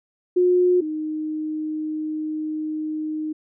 sine tone pair in turn, 360 / 309.4 Hz, F#4 / D#4, -47 / -10 cents, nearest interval minor third, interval 263 cents, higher first, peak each -14 / -24 dBFS, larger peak first, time 0.36-0.81 / 0.81-3.33 s, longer second, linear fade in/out 10 ms, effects none

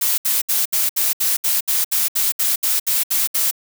blue noise bursts, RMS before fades -18 dBFS, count 15, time 0.01-3.512 s, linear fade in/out 10 ms, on 170 ms, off 68 ms, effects none

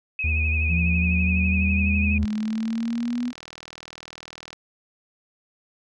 sine tone with vibrato, 2511 Hz, D#7, 15 cents sharp, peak -24 dBFS, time 0.19-2.18 s, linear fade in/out 2 ms, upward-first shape triangle, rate 12 Hz, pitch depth 59 cents each way
triangle tone, 77.4 Hz, D#2, 9 cents flat, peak -19 dBFS, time 0.24-2.25 s, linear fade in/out 5 ms
sine exponential sweep, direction up, 167.9 to 246.9 Hz, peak -23 dBFS, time 0.68-3.33 s, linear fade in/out 50 ms
click train, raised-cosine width 0.2 ms, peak -21 dBFS, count 93, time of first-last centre 2.23-4.53 s, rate 40 Hz
effects none

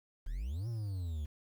triangle exponential two-way sweep, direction up then down, 33 to 120 to 71.7 Hz, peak -33 dBFS, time 0.26-1.26 s, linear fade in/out 10 ms, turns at 0.68 s, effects 10-bit

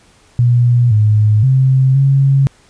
sine tone with pitch steps, 121.1 / 106.5 / 131.9 / 136.9 Hz, B2 / G#2 / C3 / C#3, -34 / +44 / +14 / -21 cents, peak -7 dBFS, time 0.39-2.47 s, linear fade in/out 0 ms, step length 520 ms, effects pink hiss -49 dBFS RMS until 2.69 s + resampled to 22050 Hz

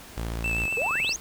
sawtooth tone, 56.8 Hz, A#1, 44 cents flat, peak -25 dBFS, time 0.17-0.66 s, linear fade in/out 5 ms
triangle tone with vibrato, 2637 Hz, E7, in tune, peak -24 dBFS, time 0.44-1.13 s, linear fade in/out 5 ms, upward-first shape triangle, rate 7.9 Hz, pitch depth 24 cents each way
click train, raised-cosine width 1 ms, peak -24 dBFS, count 10, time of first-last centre 0.68-1.093 s, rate 21.8 Hz
sine exponential sweep, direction up, 428.5 to 6720 Hz, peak -27 dBFS, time 0.77-1.16 s, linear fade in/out 0 ms
effects pink hiss -45 dBFS RMS until 1.2 s

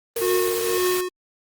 white noise, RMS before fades -29 dBFS, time 0.16-1.01 s, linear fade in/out 5 ms
sine tone with vibrato, 460.5 Hz, A#4, 21 cents flat, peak -24 dBFS, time 0.16-0.78 s, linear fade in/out 5 ms, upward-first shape triangle, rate 15 Hz, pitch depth 35 cents each way
square tone with tremolo, 363.8 Hz, F#4, 29 cents flat, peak -19 dBFS, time 0.21-1.09 s, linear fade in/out 10 ms, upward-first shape triangle, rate 1.9 Hz, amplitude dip 75%
effects Opus 24 kbps

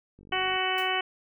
click train, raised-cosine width 3 ms, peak -39 dBFS, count 19, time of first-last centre 0.19-0.56 s, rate 48.6 Hz
harmonic tone, 373.6 Hz, F#4, 17 cents sharp, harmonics 1 / 2 / 3 / 4 / 5 / 6 / 7 / 8, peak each -34 / -31 / -34 / -35 / -34 / -34 / -36 / -31 dBFS, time 0.32-1.01 s, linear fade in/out 5 ms
white noise with exponential decay, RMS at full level -43 dBFS, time 0.78-0.96 s, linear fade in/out 0 ms, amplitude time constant 39 ms
effects none

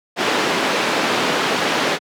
pink band-pass noise, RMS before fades -19 dBFS, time 0.16-1.99 s, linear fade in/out 50 ms, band 260 to 3900 Hz, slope 12 dB/octave, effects high-pass 150 Hz 12 dB/octave

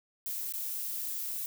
violet noise with dropouts, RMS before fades -36 dBFS, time 0.26-1.46 s, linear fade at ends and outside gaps 0 ms, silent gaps 0.523-0.538 s, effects none

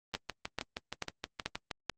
two click trains, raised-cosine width 0.2 ms, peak -15 / -18 dBFS, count 5 / 11, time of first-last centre 0.15-1.897 / 0.14-1.712 s, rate 2.29 / 6.36 Hz, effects Opus 24 kbps

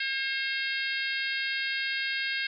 harmonic tone, 537 Hz, C5, 45 cents sharp, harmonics 3 / 4 / 5 / 6 / 7 / 8 / 9, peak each -32 / -34 / -36 / -38 / -39 / -40 / -41 dBFS, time 0-2.47 s, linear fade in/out 5 ms, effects none

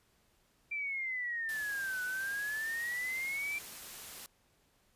sine exponential two-way sweep, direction down then up, 2362 to 1480 to 2362 Hz, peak -34 dBFS, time 0.71-3.59 s, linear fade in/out 10 ms, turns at 2.03 s
white noise, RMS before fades -47 dBFS, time 1.49-4.26 s, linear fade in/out 0 ms
effects pink hiss -71 dBFS RMS until 4.95 s + resampled to 32000 Hz

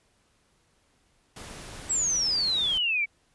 pink noise, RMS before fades -42 dBFS, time 1.36-2.78 s, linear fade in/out 5 ms
sine exponential sweep, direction down, 7902 to 2246 Hz, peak -23 dBFS, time 1.89-3.06 s, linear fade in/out 20 ms
effects pink hiss -67 dBFS RMS until 3.34 s + resampled to 24000 Hz

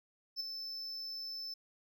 triangle tone with ADSR envelope, 5274 Hz, E8, in tune, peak -32 dBFS, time 0.36-1.54 s, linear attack 41 ms, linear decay 13 ms, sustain -7 dB, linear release 5 ms, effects none

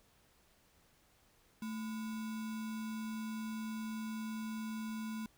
sine tone with sample-and-hold, 220 Hz, A3, in tune, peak -38 dBFS, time 1.62-5.26 s, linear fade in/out 2 ms, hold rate 1225 Hz, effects pink hiss -69 dBFS RMS until 5.37 s

